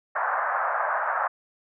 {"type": "band-pass noise", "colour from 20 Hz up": "white", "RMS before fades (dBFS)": -26, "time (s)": [0.15, 1.28], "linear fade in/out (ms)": 10, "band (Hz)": [600, 1600], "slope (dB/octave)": 48, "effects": []}